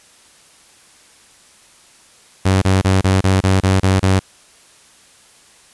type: tone bursts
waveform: sawtooth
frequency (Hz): 95.1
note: F#2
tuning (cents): +48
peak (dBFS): -7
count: 9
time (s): 2.45-4.196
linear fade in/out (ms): 10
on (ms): 170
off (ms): 27
effects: white hiss -48 dBFS RMS until 5.73 s + resampled to 24000 Hz